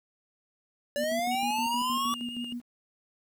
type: linear sweep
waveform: square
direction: up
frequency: 570 to 1153 Hz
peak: -28 dBFS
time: 0.96-2.14 s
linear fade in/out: 0 ms
type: tone with tremolo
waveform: sine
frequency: 241 Hz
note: B3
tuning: 42 cents flat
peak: -32 dBFS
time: 0.96-2.62 s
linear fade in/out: 50 ms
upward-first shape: square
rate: 6.4 Hz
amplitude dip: 60%
type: tone with vibrato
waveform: triangle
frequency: 2835 Hz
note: F7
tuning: 25 cents sharp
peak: -36 dBFS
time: 1.31-2.53 s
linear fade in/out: 5 ms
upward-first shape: sine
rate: 10 Hz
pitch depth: 16 cents each way
effects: 10-bit